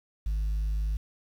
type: tone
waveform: sine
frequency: 52 Hz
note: G#1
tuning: 3 cents sharp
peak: -23 dBFS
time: 0.26-0.97 s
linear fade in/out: 5 ms
effects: tanh soft clip ceiling -25 dBFS + 9-bit